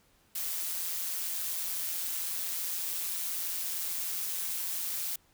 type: noise with amplitude modulation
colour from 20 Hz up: blue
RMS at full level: -32 dBFS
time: 0.35-5.16 s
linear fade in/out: 5 ms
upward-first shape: sine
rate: 173 Hz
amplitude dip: 50%
effects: pink hiss -66 dBFS RMS until 5.33 s